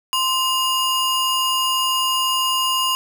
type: ring-modulated tone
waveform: square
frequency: 1943 Hz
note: B6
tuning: 29 cents flat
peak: -15 dBFS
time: 0.13-2.95 s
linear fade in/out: 0 ms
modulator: 903 Hz
effects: none